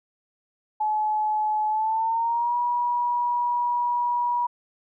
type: tone with pitch glide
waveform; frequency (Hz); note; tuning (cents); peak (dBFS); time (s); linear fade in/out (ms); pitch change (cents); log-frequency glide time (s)
sine; 855 to 965.3; A5 to B5; -50 to -40; -21; 0.8-4.47; 10; +210; 1.68-2.56
effects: none